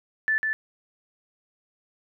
sine tone with echo, 1754 Hz, A6, 6 cents flat, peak -20 dBFS, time 0.28-0.38 s, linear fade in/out 0 ms, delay 150 ms, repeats 1, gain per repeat -3 dB, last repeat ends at 0.53 s, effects none

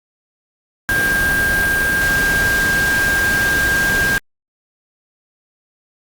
sine tone in noise, 1602 Hz, G6, 37 cents sharp, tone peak -14 dBFS, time 0.89-4.18 s, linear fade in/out 0 ms, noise pink, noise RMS -22 dBFS, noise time 0.89-4.18 s, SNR +5 dB, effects Opus 48 kbps

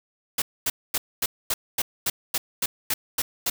white noise bursts, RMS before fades -24 dBFS, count 12, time 0.38-3.5 s, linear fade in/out 5 ms, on 40 ms, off 240 ms, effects none

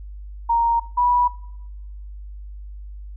sine tone pair in turn, 932.3 / 977 Hz, A#5 / B5, 0 / -19 cents, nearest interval minor second, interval 81 cents, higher second, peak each -15 dBFS, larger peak neither, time 0.49-0.8 / 0.97-1.28 s, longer neither, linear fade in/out 10 ms, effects noise-tail reverb RT60 1.0 s tail -22 dB re dry + added 50 Hz sine -33 dBFS peak until 3.16 s

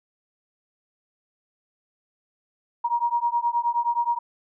sine beating tone pair, 943 / 952.5 Hz, A#5 / A#5, +20 / +37 cents, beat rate 9.5 Hz, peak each -24 / -24 dBFS, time 2.84-4.19 s, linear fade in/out 10 ms, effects none

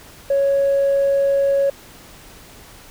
triangle tone with tanh clipping, 554.4 Hz, C#5, in tune, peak -14 dBFS, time 0.3-1.7 s, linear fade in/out 5 ms, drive 5 dB, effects pink hiss -43 dBFS RMS until 2.9 s

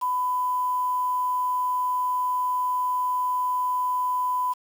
sine tone with quantisation, 1000 Hz, B5, 21 cents sharp, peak -22 dBFS, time 0.01-4.54 s, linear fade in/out 20 ms, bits 7, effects none

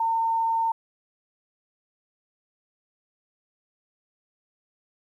sine tone, 908 Hz, A#5, 46 cents flat, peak -21 dBFS, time 0-0.72 s, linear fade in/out 5 ms, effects 10-bit

